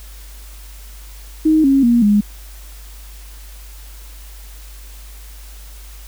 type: tone with pitch steps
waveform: sine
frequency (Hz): 313.1 / 272.6 / 237.3 / 206.6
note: D#4 / C#4 / A#3 / G#3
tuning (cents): +11 / -29 / +31 / -9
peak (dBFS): -9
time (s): 1.45-2.21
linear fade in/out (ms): 10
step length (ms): 190
effects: added 50 Hz sine -34 dBFS peak until 6.07 s + white hiss -43 dBFS RMS until 6.07 s